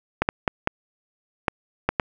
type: clicks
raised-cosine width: 0.5 ms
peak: -4 dBFS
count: 7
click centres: 0.22 / 0.289 / 0.478 / 0.674 / 1.482 / 1.89 / 1.998 s
effects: none